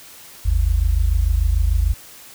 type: tone pair together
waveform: sine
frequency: 50.83 / 77.6 Hz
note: G#1 / D#2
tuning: -37 / -4 cents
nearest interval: perfect fifth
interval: 733 cents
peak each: -16 / -18 dBFS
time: 0.45-1.94 s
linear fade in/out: 10 ms
effects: white hiss -42 dBFS RMS until 2.34 s